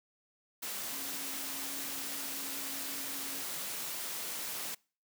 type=tone in noise; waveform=sine; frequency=274.5 Hz; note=C#4; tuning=17 cents flat; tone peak=-50 dBFS; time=0.92-3.42 s; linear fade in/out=10 ms; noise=white; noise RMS=-39 dBFS; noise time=0.62-4.75 s; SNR=-14 dB; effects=noise-tail reverb RT60 0.4 s tail -26 dB re dry + high-pass 150 Hz 12 dB/octave